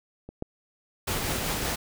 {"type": "clicks", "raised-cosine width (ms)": 2, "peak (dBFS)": [-27, -17], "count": 2, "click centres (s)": [0.29, 0.424]}
{"type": "noise with tremolo", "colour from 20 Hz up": "pink", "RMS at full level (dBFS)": -28, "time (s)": [1.07, 1.76], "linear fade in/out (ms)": 10, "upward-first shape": "triangle", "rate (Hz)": 5.2, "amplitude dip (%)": 30}
{"effects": []}